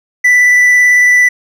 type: tone with vibrato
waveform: triangle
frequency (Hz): 1979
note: B6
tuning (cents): +3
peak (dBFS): -3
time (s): 0.24-1.29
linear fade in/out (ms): 10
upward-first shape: triangle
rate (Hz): 18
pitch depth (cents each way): 12
effects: none